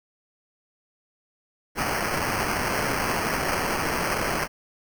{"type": "noise with sample-and-hold", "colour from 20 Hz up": "violet", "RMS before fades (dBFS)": -26, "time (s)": [1.75, 4.48], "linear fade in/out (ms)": 50, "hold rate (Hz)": 3675, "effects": []}